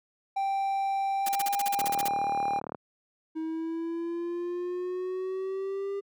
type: tone with pitch glide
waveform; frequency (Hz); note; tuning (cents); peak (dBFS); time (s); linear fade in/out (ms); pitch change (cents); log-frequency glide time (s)
triangle; 784 to 801.9; G5 to G5; 0 to +39; -24; 0.36-2.6; 10; +39; 1.18-1.53
type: noise bursts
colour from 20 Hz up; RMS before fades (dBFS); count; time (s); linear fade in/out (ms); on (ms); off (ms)
white; -32; 13; 1.26-2.081; 5; 29; 37
type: click train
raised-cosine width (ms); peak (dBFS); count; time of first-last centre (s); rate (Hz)
1; -21; 37; 1.79-2.747; 37.6
type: exponential sweep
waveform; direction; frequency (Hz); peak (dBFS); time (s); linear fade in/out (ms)
triangle; up; 317.8 to 400; -28; 3.35-6.01; 20
effects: high-pass 150 Hz 12 dB/octave